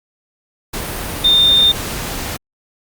sine tone in noise, 3626 Hz, A#7, 49 cents flat, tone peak -8 dBFS, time 1.24-1.72 s, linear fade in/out 10 ms, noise pink, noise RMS -24 dBFS, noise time 0.73-2.37 s, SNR +13 dB, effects Opus 48 kbps

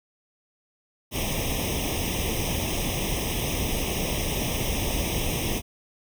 pink noise with comb filter, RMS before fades -27 dBFS, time 1.11-5.62 s, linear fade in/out 50 ms, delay 0.34 ms, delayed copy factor +1, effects none

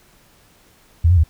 sine tone with pitch steps, 83.2 / 90 / 79 Hz, E2 / F#2 / D#2, +17 / -47 / +27 cents, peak -9 dBFS, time 1.04-1.238 s, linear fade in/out 10 ms, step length 66 ms, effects pink hiss -53 dBFS RMS until 1.29 s

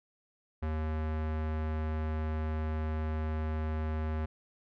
square tone with low-pass filter, 78.1 Hz, D#2, 7 cents sharp, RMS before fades -33 dBFS, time 0.62-4.26 s, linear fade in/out 10 ms, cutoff 1800 Hz, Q 0.91, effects none

